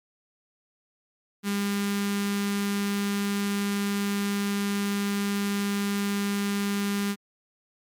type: tone with notch filter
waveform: sawtooth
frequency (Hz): 201.5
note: G3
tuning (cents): +48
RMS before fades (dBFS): -27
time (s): 1.43-7.16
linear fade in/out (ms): 50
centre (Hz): 630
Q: 0.73
effects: MP3 96 kbps